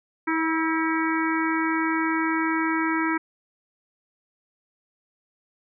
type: harmonic tone with a mistuned harmonic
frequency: 321.8 Hz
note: E4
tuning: 42 cents flat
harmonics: 1 / 3 / 4 / 5 / 6 / 7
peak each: -24 / -29 / -30 / -31 / -32 / -32 dBFS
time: 0.27-3.18 s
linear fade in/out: 10 ms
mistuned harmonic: 4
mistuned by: +32 cents
effects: none